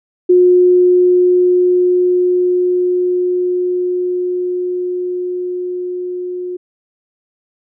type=tone with level ramp; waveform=sine; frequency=360.3 Hz; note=F#4; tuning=46 cents flat; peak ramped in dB=-5 to -20 dBFS; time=0.29-6.57 s; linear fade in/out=10 ms; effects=none